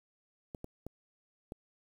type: clicks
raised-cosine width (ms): 2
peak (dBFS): -28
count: 4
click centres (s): 0.548 / 0.644 / 0.866 / 1.521
effects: 9-bit